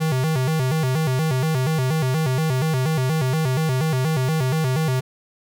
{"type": "tone with vibrato", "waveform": "square", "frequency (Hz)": 143.3, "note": "D3", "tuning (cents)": -42, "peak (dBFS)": -19, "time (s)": [0, 5.01], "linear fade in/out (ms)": 20, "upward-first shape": "square", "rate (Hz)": 4.2, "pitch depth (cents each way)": 180, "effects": []}